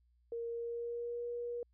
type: tone with pitch glide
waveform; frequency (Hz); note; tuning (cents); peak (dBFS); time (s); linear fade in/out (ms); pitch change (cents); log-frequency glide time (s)
sine; 466.2 to 478.2; A#4 to A#4; 0 to +44; -37; 0.32-1.63; 2; +44; 0.48-1.27
effects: added 60 Hz sine -68 dBFS peak until 1.73 s